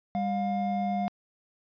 triangle tone pair together, 199.24 / 710 Hz, G3 / F5, +28 / +28 cents, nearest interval octave + minor seventh, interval 2200 cents, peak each -27 dBFS, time 0.15-1.08 s, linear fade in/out 0 ms, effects resampled to 11025 Hz

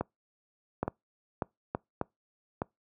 two click trains, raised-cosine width 1 ms, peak -15 / -16 dBFS, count 3 / 4, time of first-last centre 0.83-2.013 / 0.01-2.619 s, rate 1.69 / 1.15 Hz, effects noise-tail reverb RT60 0.2 s tail -26 dB re dry + high-pass 80 Hz 12 dB/octave

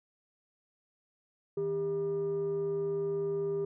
sine tone pair together, 158.54 / 399.5 Hz, D#3 / G4, +33 / +33 cents, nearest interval octave + major third, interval 1600 cents, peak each -38 / -28 dBFS, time 1.57-3.65 s, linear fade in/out 5 ms, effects tanh soft clip ceiling -27 dBFS

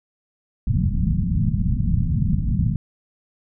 white low-pass noise, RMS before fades -20 dBFS, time 0.67-2.76 s, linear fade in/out 2 ms, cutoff 200 Hz, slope 48 dB/octave, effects none

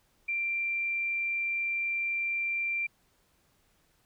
sine tone, 2363 Hz, D7, 10 cents sharp, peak -28 dBFS, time 0.28-2.87 s, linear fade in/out 10 ms, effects pink hiss -69 dBFS RMS until 4.05 s

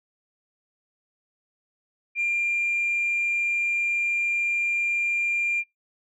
sine tone, 2391 Hz, D7, 30 cents sharp, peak -21 dBFS, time 2.15-5.64 s, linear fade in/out 50 ms, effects noise-tail reverb RT60 0.2 s tail -26 dB re dry + tanh soft clip ceiling -18 dBFS

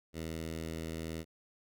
10% pulse tone with notch filter, 81 Hz, E2, 30 cents flat, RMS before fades -40 dBFS, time 0.13-1.25 s, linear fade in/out 50 ms, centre 1100 Hz, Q 1.8, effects none

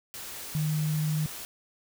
sine tone in noise, 153.5 Hz, D#3, 23 cents flat, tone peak -25 dBFS, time 0.55-1.26 s, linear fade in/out 0 ms, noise white, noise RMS -40 dBFS, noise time 0.14-1.45 s, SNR +12 dB, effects none

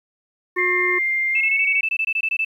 harmonic tone, 362 Hz, F#4, 38 cents flat, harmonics 1 / 3 / 5 / 6, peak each -24 / -27 / -26 / -36 dBFS, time 0.56-0.99 s, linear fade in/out 10 ms
sine tone with pitch glide, 2104 to 2242 Hz, C7 to C#7, +9 to +19 cents, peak -18 dBFS, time 0.58-1.81 s, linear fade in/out 5 ms, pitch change +110 cents, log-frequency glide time 1.31-1.63 s
sine tone bursts, 2637 Hz, E7, in tune, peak -18 dBFS, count 14, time 1.35-2.448 s, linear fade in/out 5 ms, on 58 ms, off 22 ms
effects 9-bit

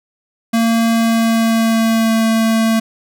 square tone with pitch glide, 228.5 to 224.2 Hz, A#3 to A3, -34 to +33 cents, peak -12 dBFS, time 0.53-2.8 s, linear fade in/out 10 ms, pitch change -33 cents, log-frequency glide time 0.88-2.2 s, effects none

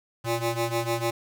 15% pulse ring-modulated tone, 232.7 Hz, A#3, 3 cents flat, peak -16 dBFS, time 0.24-1.11 s, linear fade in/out 10 ms, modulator 113 Hz, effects none

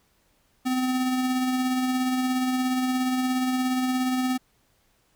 square tone with tremolo, 255.6 Hz, C4, 40 cents flat, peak -22 dBFS, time 0.65-4.38 s, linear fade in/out 20 ms, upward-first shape sine, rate 17 Hz, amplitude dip 30%, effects pink hiss -66 dBFS RMS until 5.15 s

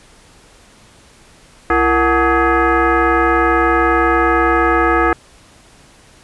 sine tone with frequency modulation, 466.2 Hz, A#4, in tune, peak -10 dBFS, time 1.7-5.13 s, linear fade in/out 2 ms, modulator 402 Hz, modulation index 3.3, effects pink hiss -46 dBFS RMS until 6.23 s + resampled to 24000 Hz

